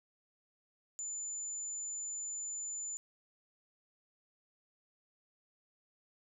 sine tone, 7040 Hz, A8, in tune, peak -38 dBFS, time 0.99-2.97 s, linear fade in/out 0 ms, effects none

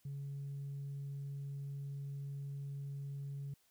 sine tone, 140 Hz, C#3, 18 cents sharp, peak -39 dBFS, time 0.05-3.54 s, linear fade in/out 5 ms, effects tanh soft clip ceiling -38 dBFS + white hiss -73 dBFS RMS until 3.7 s

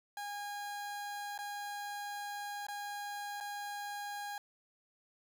30% pulse tone with dropouts, 818 Hz, G#5, 26 cents flat, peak -37 dBFS, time 0.17-4.38 s, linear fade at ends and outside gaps 2 ms, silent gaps 1.378-1.388 / 2.668-2.684 / 3.403-3.408 s, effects none

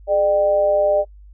sine tone with amplitude modulation, 600 Hz, D5, 37 cents sharp, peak -10 dBFS, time 0.07-1.05 s, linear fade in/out 50 ms, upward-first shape sine, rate 182 Hz, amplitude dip 70%, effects noise-tail reverb RT60 0.1 s tail -23 dB re dry + added 50 Hz sine -40 dBFS peak until 1.33 s

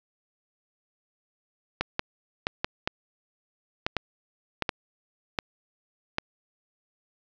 clicks, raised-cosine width 0.3 ms, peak -9 dBFS, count 11, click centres 1.81 / 1.994 / 2.469 / 2.645 / 2.875 / 3.865 / 3.967 / 4.623 / 4.692 / 5.388 / 6.184 s, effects resampled to 16000 Hz + 7-bit

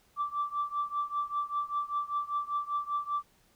sine tone with tremolo, 1168 Hz, D6, 10 cents flat, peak -25 dBFS, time 0.16-3.23 s, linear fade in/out 50 ms, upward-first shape triangle, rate 5.1 Hz, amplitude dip 95%, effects tanh soft clip ceiling -23 dBFS + pink hiss -66 dBFS RMS until 3.55 s

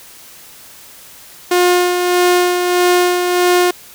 sawtooth tone with tremolo, 357 Hz, F4, 38 cents sharp, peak -5 dBFS, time 1.51-3.71 s, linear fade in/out 5 ms, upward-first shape sine, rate 1.6 Hz, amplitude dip 45%, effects white hiss -39 dBFS RMS until 3.94 s

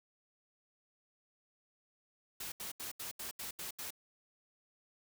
white noise bursts, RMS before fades -43 dBFS, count 8, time 2.4-3.906 s, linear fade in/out 5 ms, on 120 ms, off 78 ms, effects none

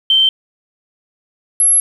sine tone pair in turn, 3116 / 11104 Hz, G7 / F9, -11 / -11 cents, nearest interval octave + minor seventh, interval 2200 cents, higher second, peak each -8 dBFS, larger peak neither, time 0.1-0.29 / 1.6-1.8 s, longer second, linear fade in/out 2 ms, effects 7-bit

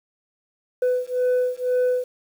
sine beating tone pair, 499.1 / 501.1 Hz, B4 / B4, +18 / +25 cents, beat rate 2 Hz, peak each -20 dBFS, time 0.82-2.04 s, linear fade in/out 5 ms, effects tanh soft clip ceiling -16 dBFS + 8-bit

